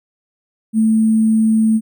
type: tone with sample-and-hold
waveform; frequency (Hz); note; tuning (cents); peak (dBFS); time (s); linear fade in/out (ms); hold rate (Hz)
sine; 220.9; A3; +7; -10; 0.73-1.81; 50; 8820
effects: none